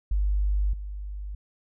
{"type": "tone with level steps", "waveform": "sine", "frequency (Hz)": 50, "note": "G1", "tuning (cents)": 35, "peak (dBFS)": [-21, -32], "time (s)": [0.11, 1.35], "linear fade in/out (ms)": 5, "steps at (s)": 0.73, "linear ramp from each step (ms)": 5, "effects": []}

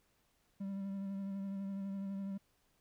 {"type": "tone with vibrato", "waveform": "triangle", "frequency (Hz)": 196, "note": "G3", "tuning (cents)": 0, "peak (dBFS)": -36, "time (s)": [0.6, 2.38], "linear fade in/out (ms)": 10, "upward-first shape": "sine", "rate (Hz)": 12, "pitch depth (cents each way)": 23, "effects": ["pink hiss -75 dBFS RMS until 2.8 s"]}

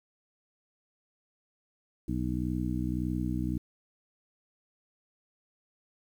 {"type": "harmonic tone", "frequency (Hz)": 61.74, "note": "B1", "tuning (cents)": 0, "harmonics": [1, 2, 3, 4, 5], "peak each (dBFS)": [-35, -35, -35, -35, -35], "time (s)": [2.08, 3.58], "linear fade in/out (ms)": 5, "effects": ["10-bit"]}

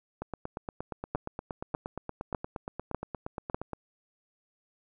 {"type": "two click trains", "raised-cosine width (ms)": 1, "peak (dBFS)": [-21, -15], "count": [31, 5], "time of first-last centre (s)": [[0.22, 3.733], [1.15, 3.545]], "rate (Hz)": [8.54, 1.67], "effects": []}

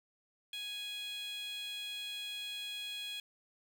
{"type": "tone with high-pass filter", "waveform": "15% pulse", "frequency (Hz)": 830.6, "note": "G#5", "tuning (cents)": 0, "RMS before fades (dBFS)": -42, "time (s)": [0.53, 3.2], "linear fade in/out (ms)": 2, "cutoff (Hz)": 3100, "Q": 4.7, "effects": []}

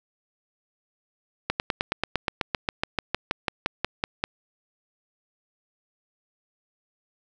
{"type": "slowing click train", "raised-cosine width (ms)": 0.3, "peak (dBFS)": -7, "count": 20, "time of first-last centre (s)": [1.5, 4.239], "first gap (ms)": 99, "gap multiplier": 1.04, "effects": []}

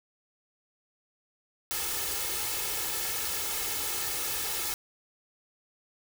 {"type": "noise with comb filter", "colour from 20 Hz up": "white", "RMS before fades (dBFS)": -32, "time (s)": [1.71, 4.74], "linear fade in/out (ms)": 0, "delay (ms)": 2.3, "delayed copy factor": 0.7, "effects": []}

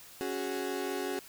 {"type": "chord", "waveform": "35% pulse", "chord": "C# suspended fourth", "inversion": "none", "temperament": "equal", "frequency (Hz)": [277.2, 370, 415.3], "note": ["C#4", "F#4", "G#4"], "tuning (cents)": [0, 0, 0], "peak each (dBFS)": [-37, -34, -36], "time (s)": [0.21, 1.19], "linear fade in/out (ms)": 0, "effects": ["white hiss -52 dBFS RMS until 1.28 s"]}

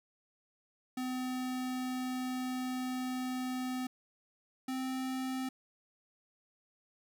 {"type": "tone pair in turn", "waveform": "square", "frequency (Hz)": [254.8, 260.2], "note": ["C4", "C4"], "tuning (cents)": [-46, -9], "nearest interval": "unison", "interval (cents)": 37, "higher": "second", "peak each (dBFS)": [-35, -35], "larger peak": "neither", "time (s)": [[0.97, 3.87], [4.68, 5.49]], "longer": "first", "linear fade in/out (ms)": 5, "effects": ["12-bit"]}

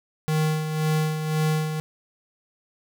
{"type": "tone with tremolo", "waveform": "square", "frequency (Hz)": 155.56, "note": "D#3", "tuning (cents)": 0, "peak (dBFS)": -20, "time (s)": [0.28, 1.8], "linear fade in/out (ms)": 0, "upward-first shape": "sine", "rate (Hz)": 1.9, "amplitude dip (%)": 55, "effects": []}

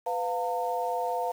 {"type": "tone cluster", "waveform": "sine", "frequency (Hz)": [498.9, 702, 910], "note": ["B4", "F5", "A#5"], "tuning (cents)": [17, 9, -42], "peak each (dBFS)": [-32, -30, -32], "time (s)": [0.06, 1.32], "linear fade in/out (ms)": 10, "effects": ["8-bit"]}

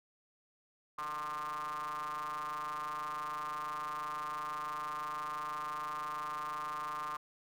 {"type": "ring-modulated tone", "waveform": "square", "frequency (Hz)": 76.2, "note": "D#2", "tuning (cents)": -36, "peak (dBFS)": -35, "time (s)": [0.98, 7.17], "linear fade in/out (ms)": 5, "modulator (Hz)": 1130, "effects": []}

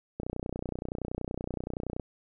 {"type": "click train", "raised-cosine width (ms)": 2, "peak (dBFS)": -20, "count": 56, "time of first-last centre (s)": [0.2, 1.997], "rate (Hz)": 30.6, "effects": []}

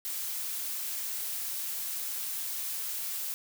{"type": "noise", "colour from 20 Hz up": "blue", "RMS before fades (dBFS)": -35, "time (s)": [0.05, 3.34], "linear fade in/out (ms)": 0, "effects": []}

